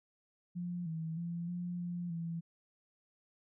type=tone with pitch steps; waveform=sine; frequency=175.8 / 161.5 / 170.7 / 176.3 / 174.9 / 167 Hz; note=F3 / E3 / F3 / F3 / F3 / E3; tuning=+12 / -35 / -39 / +17 / +3 / +23 cents; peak=-36 dBFS; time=0.55-2.41 s; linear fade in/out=20 ms; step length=310 ms; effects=none